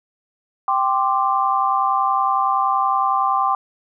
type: chord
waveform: sine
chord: G suspended fourth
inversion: none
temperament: just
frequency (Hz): 784 / 1045.3 / 1176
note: G5 / C6 / D6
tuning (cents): 0 / -2 / +2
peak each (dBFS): -20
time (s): 0.68-3.55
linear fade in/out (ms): 2
effects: none